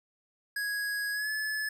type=tone with pitch glide; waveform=square; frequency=1661.2 to 1722.8 Hz; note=G#6 to A6; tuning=0 to -37 cents; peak=-31 dBFS; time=0.56-1.69 s; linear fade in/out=5 ms; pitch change=+63 cents; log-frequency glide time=1.12-1.3 s; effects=none